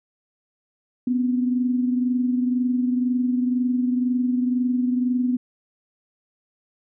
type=tone pair together; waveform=sine; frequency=247.9 / 269.9 Hz; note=B3 / C#4; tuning=+7 / -46 cents; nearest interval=minor second; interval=147 cents; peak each=-19 / -29 dBFS; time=1.07-5.37 s; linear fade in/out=5 ms; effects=none